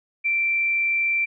sine tone with frequency modulation, 2349 Hz, D7, in tune, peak -19 dBFS, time 0.24-1.26 s, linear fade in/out 20 ms, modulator 57.6 Hz, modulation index 0.31, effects none

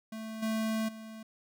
square tone with level steps, 220.6 Hz, A3, 5 cents sharp, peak -39 / -30 / -44 dBFS, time 0.12-1.23 s, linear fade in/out 5 ms, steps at 0.42 / 0.88 s, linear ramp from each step 10 ms, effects none

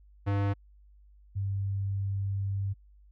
square / sine tone pair in turn, 100.2 / 98.48 Hz, G2 / G2, +38 / +8 cents, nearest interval unison, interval 30 cents, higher first, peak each -26 / -28 dBFS, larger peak first, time 0.26-0.54 / 1.35-2.74 s, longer second, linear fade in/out 20 ms, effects added 50 Hz sine -54 dBFS peak until 3.11 s + low-pass 2000 Hz 12 dB/octave

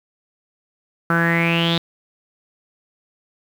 sawtooth tone with low-pass filter sweep, 167.9 Hz, E3, 32 cents sharp, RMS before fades -18 dBFS, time 1.1-1.78 s, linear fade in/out 2 ms, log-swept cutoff 1400 to 3800 Hz, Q 9.2, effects 7-bit

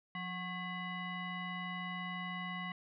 sine tone with frequency modulation, 1092 Hz, C#6, 26 cents flat, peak -38 dBFS, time 0.15-2.72 s, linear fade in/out 2 ms, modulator 914 Hz, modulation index 1.6, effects none

